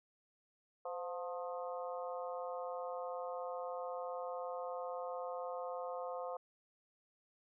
harmonic tone with a mistuned harmonic, 177.7 Hz, F3, 30 cents sharp, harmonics 3 / 4 / 5 / 6 / 7, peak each -42 / -45 / -51 / -49 / -51 dBFS, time 0.85-6.37 s, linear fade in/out 5 ms, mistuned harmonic 3, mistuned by -53 cents, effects none

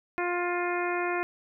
harmonic tone, 352.4 Hz, F4, 16 cents sharp, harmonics 1 / 2 / 3 / 4 / 5 / 6 / 7, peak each -30 / -33 / -35 / -36 / -37 / -38 / -38 dBFS, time 0.18-1.23 s, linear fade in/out 0 ms, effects none

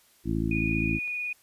harmonic tone, 55 Hz, A1, in tune, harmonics 1 / 2 / 3 / 4 / 5 / 6, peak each -32 / -32 / -32 / -32 / -32 / -32 dBFS, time 0.24-1 s, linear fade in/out 50 ms
sine tone with vibrato, 2459 Hz, D#7, 21 cents flat, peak -29 dBFS, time 0.51-1.33 s, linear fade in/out 5 ms, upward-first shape sine, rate 19 Hz, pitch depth 12 cents each way
clicks, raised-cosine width 0.3 ms, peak -43 / -46 / -36 dBFS, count 3, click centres 0.721 / 0.811 / 1.077 s
effects white hiss -61 dBFS RMS until 1.42 s + resampled to 32000 Hz

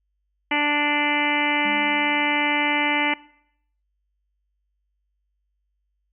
harmonic tone, 293.7 Hz, D4, in tune, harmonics 1 / 2 / 3 / 4 / 5 / 6 / 7 / 8 / 9 / 10, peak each -26 / -32 / -25 / -34 / -34 / -31 / -24 / -27 / -34 / -30 dBFS, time 0.51-3.14 s, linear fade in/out 5 ms
sine tone with exponential decay, 210 Hz, G#3, 19 cents sharp, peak -31 dBFS, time 1.65-3.13 s, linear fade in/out 5 ms, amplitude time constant 320 ms
effects noise-tail reverb RT60 0.7 s tail -21 dB re dry + added 50 Hz sine -70 dBFS peak until 6.12 s

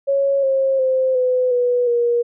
sine tone with pitch steps, 553 / 536.6 / 520.8 / 505.3 / 490.4 / 475.9 Hz, C#5 / C5 / C5 / B4 / B4 / A#4, -4 / +44 / -8 / +40 / -12 / +36 cents, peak -14 dBFS, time 0.07-2.23 s, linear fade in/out 20 ms, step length 360 ms, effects none

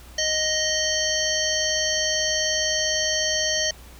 harmonic tone with a mistuned harmonic, 622.3 Hz, D#5, in tune, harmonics 1 / 3 / 5 / 7 / 9 / 10, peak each -28 / -28 / -28 / -28 / -28 / -28 dBFS, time 0.18-3.71 s, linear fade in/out 5 ms, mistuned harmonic 7, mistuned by +31 cents, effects added 60 Hz sine -43 dBFS peak until 3.99 s + pink hiss -48 dBFS RMS until 3.99 s

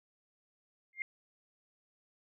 sine tone with exponential growth, 2116 Hz, C7, 19 cents sharp, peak -29 dBFS, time 0.93-1.02 s, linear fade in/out 1 ms, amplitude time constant 18 ms, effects none

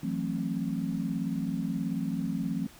sine chord, F# half-diminished seventh, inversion third, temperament just, 166.5 / 185 / 222 / 266.4 Hz, E3 / F#3 / A3 / C4, +18 / 0 / +16 / +31 cents, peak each -34 dBFS, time 0.03-2.67 s, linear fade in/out 5 ms, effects pink hiss -53 dBFS RMS until 2.79 s

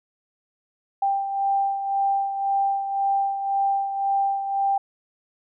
sine beating tone pair, 789 / 790.9 Hz, G5 / G5, +11 / +15 cents, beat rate 1.9 Hz, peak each -21 / -29 dBFS, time 1.02-4.78 s, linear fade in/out 5 ms, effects none

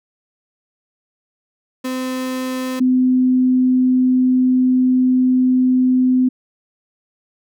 35% pulse / sine tone pair in turn, 257.3 / 254.9 Hz, C4 / C4, -29 / -45 cents, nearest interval unison, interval 16 cents, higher first, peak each -19 / -11 dBFS, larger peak second, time 1.84-2.8 / 2.8-6.29 s, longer second, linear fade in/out 10 ms, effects none

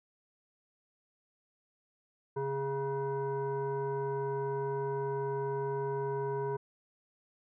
sine tone with frequency modulation, 412 Hz, G#4, 14 cents flat, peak -31 dBFS, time 2.36-6.57 s, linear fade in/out 10 ms, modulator 549 Hz, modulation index 0.93, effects none

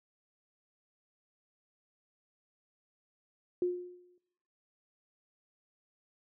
sine tone with exponential decay, 357.3 Hz, F4, 40 cents sharp, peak -25 dBFS, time 3.62-4.18 s, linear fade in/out 2 ms, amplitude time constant 120 ms, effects noise-tail reverb RT60 0.8 s tail -18 dB re dry

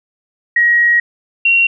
sine tone pair in turn, 1896 / 2744 Hz, A#6 / F7, +29 / -31 cents, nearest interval tritone, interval 640 cents, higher second, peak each -8 dBFS, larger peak neither, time 0.56-1 / 1.45-1.67 s, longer first, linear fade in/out 5 ms, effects none

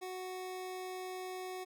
25% pulse tone, 370 Hz, F#4, in tune, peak -37 dBFS, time 0.01-1.65 s, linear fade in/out 20 ms, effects none

